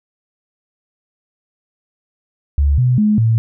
sine tone with pitch steps, 71.3 / 125.2 / 211.5 / 113.1 Hz, C#2 / B2 / G#3 / A2, +49 / +24 / +32 / +48 cents, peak -10 dBFS, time 2.58-3.38 s, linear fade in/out 0 ms, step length 200 ms, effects none

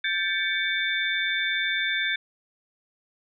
sine tone cluster, 1573 / 1751 / 2256 / 3552 Hz, G6 / A6 / C#7 / A7, +6 / -9 / +30 / +16 cents, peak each -29 dBFS, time 0.04-2.16 s, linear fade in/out 5 ms, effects none

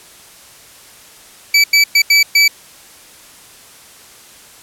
25% pulse tone bursts at uneven times, 2302 Hz, D7, 35 cents flat, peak -3 dBFS, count 5, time 1.54-1.64 / 1.73-1.84 / 1.95-2.02 / 2.1-2.23 / 2.35-2.48 s, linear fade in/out 5 ms, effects white hiss -41 dBFS RMS until 4.62 s + low-pass 12000 Hz 12 dB/octave

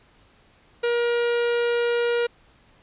45% pulse tone, 475.2 Hz, A#4, 33 cents sharp, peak -20 dBFS, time 0.83-2.27 s, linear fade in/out 10 ms, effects pink hiss -57 dBFS RMS until 2.82 s + resampled to 8000 Hz

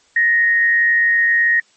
sine tone with frequency modulation, 1864.7 Hz, A#6, in tune, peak -11 dBFS, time 0.16-1.6 s, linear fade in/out 5 ms, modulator 131 Hz, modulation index 0.34, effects white hiss -55 dBFS RMS until 1.76 s + MP3 32 kbps

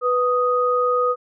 sine tone pair together, 494.5 / 1246 Hz, B4 / D#6, +2 / +2 cents, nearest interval octave + major third, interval 1600 cents, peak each -19 dBFS, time 0.01-1.16 s, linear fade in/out 50 ms, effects none

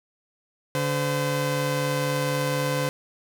sawtooth tone pair together, 144.01 / 512 Hz, D3 / C5, -34 / -38 cents, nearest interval octave + minor seventh, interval 2196 cents, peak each -22 dBFS, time 0.75-2.89 s, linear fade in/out 0 ms, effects none

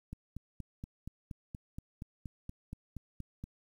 click train, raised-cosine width 5 ms, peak -29 dBFS, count 15, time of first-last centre 0.13-3.44 s, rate 4.23 Hz, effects 10-bit

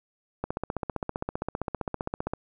click train, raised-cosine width 1 ms, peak -15 dBFS, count 30, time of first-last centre 0.44-2.335 s, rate 15.3 Hz, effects none

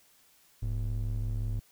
triangle ring-modulated tone, 73.42 Hz, D2, in tune, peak -24 dBFS, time 0.62-1.6 s, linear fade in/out 10 ms, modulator 32.8 Hz, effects white hiss -63 dBFS RMS until 1.71 s

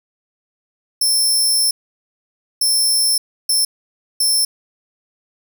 20% pulse tone bursts at uneven times, 5340 Hz, E8, 22 cents sharp, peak -8 dBFS, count 4, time 1.01-1.71 / 2.61-3.18 / 3.49-3.65 / 4.2-4.45 s, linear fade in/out 5 ms, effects none

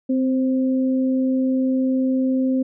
sine tone pair together, 259.8 / 525.9 Hz, C4 / C5, -12 / +9 cents, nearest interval octave, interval 1221 cents, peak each -17 / -27 dBFS, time 0.09-2.63 s, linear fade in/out 10 ms, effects none

